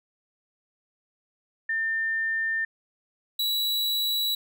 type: tone pair in turn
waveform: sine / 45% pulse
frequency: 1800 / 3919 Hz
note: A6 / B7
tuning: +39 / -14 cents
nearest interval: octave + minor second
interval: 1347 cents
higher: second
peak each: -24 dBFS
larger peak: neither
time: 1.69-2.65 / 3.39-4.35 s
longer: neither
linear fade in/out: 5 ms
effects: none